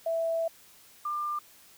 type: tone pair in turn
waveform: sine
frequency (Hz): 659.3 / 1195.3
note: E5 / D6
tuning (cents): 0 / +30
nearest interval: minor seventh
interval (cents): 1030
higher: second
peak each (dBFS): -26 / -29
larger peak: first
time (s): 0.06-0.48 / 1.05-1.39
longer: first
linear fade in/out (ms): 5
effects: white hiss -56 dBFS RMS until 1.77 s